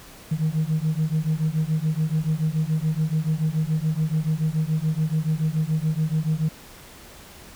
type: beating tone pair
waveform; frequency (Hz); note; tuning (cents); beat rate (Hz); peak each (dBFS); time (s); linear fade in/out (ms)
sine; 153.6 / 160.6; D#3 / E3; -22 / -45; 7; -22; 0.31-6.49; 10
effects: tanh soft clip ceiling -16 dBFS + pink hiss -45 dBFS RMS until 7.55 s